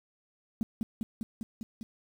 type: tone with echo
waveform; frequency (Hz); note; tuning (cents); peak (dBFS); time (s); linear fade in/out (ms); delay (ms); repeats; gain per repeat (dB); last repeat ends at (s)
sine; 223.7; A3; +29; -24; 0.61-0.63; 0; 200; 6; -2; 1.83
effects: tanh soft clip ceiling -21 dBFS + 9-bit